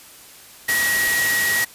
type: tone in noise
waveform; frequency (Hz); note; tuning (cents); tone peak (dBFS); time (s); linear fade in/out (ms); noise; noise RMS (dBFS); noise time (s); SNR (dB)
sine; 1906; A#6; +38; -18; 0.68-1.65; 10; white; -23; 0.68-1.65; +2
effects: white hiss -44 dBFS RMS until 1.74 s + resampled to 32000 Hz